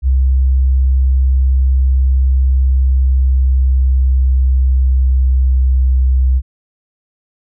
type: tone with pitch glide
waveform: sine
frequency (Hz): 65.41 to 64.43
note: C2 to C2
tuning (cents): 0 to -26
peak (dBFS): -8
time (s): 0.02-6.42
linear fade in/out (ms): 50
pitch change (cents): -26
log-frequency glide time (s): 2.51-5.88
effects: none